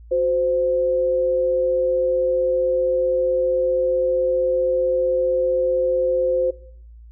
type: tone pair together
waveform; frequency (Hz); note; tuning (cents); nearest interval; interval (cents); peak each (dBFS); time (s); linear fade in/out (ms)
sine; 366.2 / 518.3; F#4 / C5; -18 / -16; tritone; 602; -25 / -17; 0.11-6.51; 10
effects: noise-tail reverb RT60 0.6 s tail -19 dB re dry + added 57 Hz sine -40 dBFS peak until 7.11 s